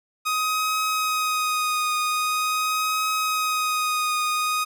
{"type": "tone with vibrato", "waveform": "sawtooth", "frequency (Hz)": 1252, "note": "D#6", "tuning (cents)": 10, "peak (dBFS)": -18, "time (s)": [0.25, 4.65], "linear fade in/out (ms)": 20, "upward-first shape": "triangle", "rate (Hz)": 0.44, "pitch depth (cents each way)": 24, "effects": []}